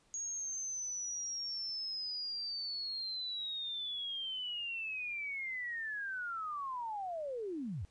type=linear sweep; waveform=sine; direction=down; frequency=6645 to 71.1 Hz; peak=-37 dBFS; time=0.14-7.85 s; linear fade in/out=0 ms; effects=pink hiss -70 dBFS RMS until 7.9 s + resampled to 22050 Hz